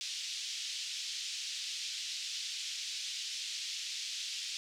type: band-pass noise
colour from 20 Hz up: pink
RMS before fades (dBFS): -40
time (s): 0.01-4.57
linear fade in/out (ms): 0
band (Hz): 3000 to 6400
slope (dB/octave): 24
effects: none